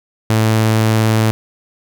sawtooth tone, 110.3 Hz, A2, 5 cents sharp, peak -7 dBFS, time 0.3-1.31 s, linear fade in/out 0 ms, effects none

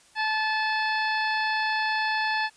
harmonic tone with a mistuned harmonic, 869 Hz, A5, 22 cents flat, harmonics 1 / 2 / 3 / 4 / 5 / 6, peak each -27 / -27 / -33 / -39 / -35 / -42 dBFS, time 0.15-2.5 s, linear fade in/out 50 ms, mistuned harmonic 6, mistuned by -39 cents, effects white hiss -57 dBFS RMS until 2.56 s + resampled to 22050 Hz

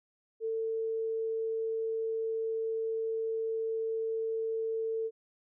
sine tone, 447.6 Hz, A4, 30 cents sharp, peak -30 dBFS, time 0.4-5.11 s, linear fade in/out 50 ms, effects none

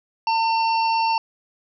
harmonic tone, 904 Hz, A5, 47 cents sharp, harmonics 1 / 3 / 5 / 6, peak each -18 / -28 / -32 / -34 dBFS, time 0.27-1.18 s, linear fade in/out 2 ms, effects none

